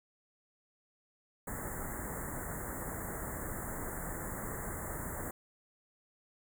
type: band-stop noise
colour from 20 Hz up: pink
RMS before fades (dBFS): -40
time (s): 1.47-5.31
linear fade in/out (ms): 5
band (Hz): 2000 to 7000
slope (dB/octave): 96
effects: none